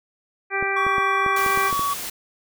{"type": "harmonic tone", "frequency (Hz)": 392, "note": "G4", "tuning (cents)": 0, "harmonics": [1, 2, 3, 4, 5, 6], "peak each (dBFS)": [-28, -29, -30, -27, -28, -27], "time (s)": [0.5, 1.72], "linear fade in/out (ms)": 50}
{"type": "clicks", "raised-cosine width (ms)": 2, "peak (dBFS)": -18, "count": 8, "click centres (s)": [0.626, 0.866, 0.982, 1.263, 1.463, 1.575, 1.728, 1.794]}
{"type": "tone", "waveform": "triangle", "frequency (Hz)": 1130, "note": "C#6", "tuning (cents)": 33, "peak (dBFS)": -19, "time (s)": [0.76, 1.94], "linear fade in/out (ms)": 10}
{"type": "noise", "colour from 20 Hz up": "white", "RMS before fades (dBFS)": -31, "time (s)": [1.36, 2.1], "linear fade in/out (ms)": 5}
{"effects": []}